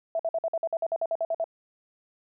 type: tone bursts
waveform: sine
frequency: 659.3 Hz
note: E5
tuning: in tune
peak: -24 dBFS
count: 14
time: 0.15-1.442 s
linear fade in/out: 2 ms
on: 44 ms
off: 52 ms
effects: none